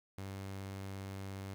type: tone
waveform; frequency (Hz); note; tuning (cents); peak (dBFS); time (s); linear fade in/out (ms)
sawtooth; 97.2; G2; -14; -38; 0.18-1.54; 0
effects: 11-bit